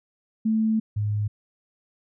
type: tone pair in turn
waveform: sine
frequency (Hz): 220 / 104.67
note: A3 / G#2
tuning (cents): 0 / +14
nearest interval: octave + minor second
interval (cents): 1286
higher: first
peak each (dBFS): -19 / -22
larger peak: first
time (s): 0.45-0.8 / 0.96-1.28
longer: first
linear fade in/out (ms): 10
effects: none